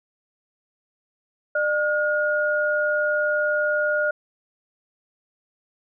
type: tone pair together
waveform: sine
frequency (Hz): 600 / 1432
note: D5 / F6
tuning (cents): +37 / +43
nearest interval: octave + minor third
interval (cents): 1506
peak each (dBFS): -22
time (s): 1.55-4.11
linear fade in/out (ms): 5
effects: none